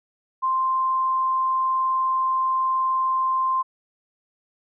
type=tone; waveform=sine; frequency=1046.5 Hz; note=C6; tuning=in tune; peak=-19 dBFS; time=0.42-3.63 s; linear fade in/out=20 ms; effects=none